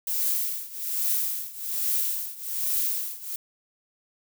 violet noise with tremolo, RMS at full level -24 dBFS, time 0.07-3.36 s, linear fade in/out 2 ms, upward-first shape triangle, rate 1.2 Hz, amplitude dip 90%, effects none

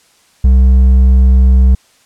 sine tone with hard clipping, 64.3 Hz, C2, 30 cents flat, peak -5 dBFS, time 0.44-1.75 s, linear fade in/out 5 ms, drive 4 dB, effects white hiss -50 dBFS RMS until 2.05 s + low-pass 9000 Hz 12 dB/octave

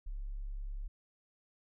sine tone, 34.65 Hz, C#1, in tune, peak -37 dBFS, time 0.06-0.88 s, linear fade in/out 10 ms, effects none

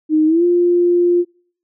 sine tone with pitch glide, 310.4 to 350.4 Hz, D#4 to F4, -4 to +6 cents, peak -10 dBFS, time 0.09-1.25 s, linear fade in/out 50 ms, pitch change +210 cents, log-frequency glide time 0.26-0.44 s, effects noise-tail reverb RT60 0.6 s tail -26 dB re dry

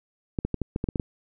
clicks, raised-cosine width 3 ms, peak -13 dBFS, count 9, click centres 0.388 / 0.45 / 0.543 / 0.617 / 0.761 / 0.841 / 0.888 / 0.958 / 0.998 s, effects none

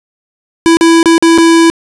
square tone with dropouts, 331.3 Hz, E4, 9 cents sharp, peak -4 dBFS, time 0.66-1.7 s, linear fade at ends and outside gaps 0 ms, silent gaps 0.77-0.81 / 1.029-1.058 / 1.18-1.225 / 1.378-1.384 s, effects resampled to 24000 Hz + 7-bit

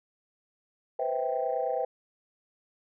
sine chord, C major seventh, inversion third, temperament equal with one note detuned, 493.9 / 523.3 / 650.9 / 784 Hz, B4 / C5 / E5 / G5, 0 / 0 / -22 / 0 cents, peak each -32 dBFS, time 0.99-1.85 s, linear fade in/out 5 ms, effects tanh soft clip ceiling -17 dBFS

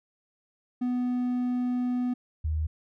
triangle / sine tone pair in turn, 247.8 / 77.89 Hz, B3 / D#2, +6 / +2 cents, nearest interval octave + minor sixth, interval 2004 cents, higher first, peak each -23 / -25 dBFS, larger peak first, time 0.81-2.14 / 2.44-2.67 s, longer first, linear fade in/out 10 ms, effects none

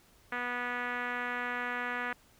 5% pulse tone with low-pass filter, 244.8 Hz, B3, 15 cents flat, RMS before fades -35 dBFS, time 0.32-2.13 s, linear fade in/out 2 ms, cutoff 1800 Hz, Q 2.2, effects pink hiss -63 dBFS RMS until 2.39 s

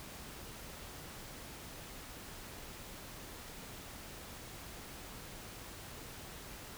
silence, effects pink hiss -49 dBFS RMS until 6.77 s

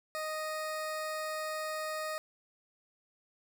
20% pulse tone, 622 Hz, D#5, 1 cent flat, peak -30 dBFS, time 0.15-2.18 s, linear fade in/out 0 ms, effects none

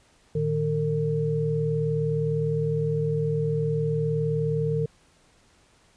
sine tone cluster, 113.6 / 153.2 / 453.7 Hz, A#2 / D#3 / A#4, -44 / -27 / -47 cents, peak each -32 / -25 / -26 dBFS, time 0.35-4.86 s, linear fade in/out 5 ms, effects pink hiss -60 dBFS RMS until 5.96 s + resampled to 22050 Hz

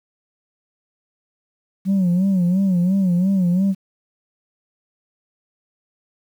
sine tone with vibrato, 185 Hz, F#3, in tune, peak -12 dBFS, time 1.85-3.75 s, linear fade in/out 50 ms, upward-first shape sine, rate 2.9 Hz, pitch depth 110 cents each way, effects tanh soft clip ceiling -13 dBFS + 8-bit

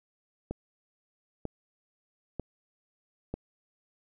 click train, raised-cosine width 2 ms, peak -20 dBFS, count 4, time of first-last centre 0.51-3.34 s, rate 1.06 Hz, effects none

